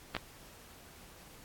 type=clicks; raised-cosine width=0.3 ms; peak=-18 dBFS; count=2; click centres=0.15 / 0.166 s; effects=pink hiss -55 dBFS RMS until 1.44 s + AAC 64 kbps